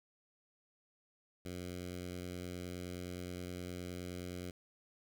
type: tone with notch filter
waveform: 10% pulse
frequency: 89.6 Hz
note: F2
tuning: 45 cents sharp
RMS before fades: -44 dBFS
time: 1.45-4.51 s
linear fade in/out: 5 ms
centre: 1000 Hz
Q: 0.9
effects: none